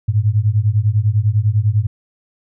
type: beating tone pair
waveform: sine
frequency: 101 / 111 Hz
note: G#2 / A2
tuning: -48 / +16 cents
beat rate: 10 Hz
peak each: -15 dBFS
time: 0.08-1.87 s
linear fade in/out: 10 ms
effects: none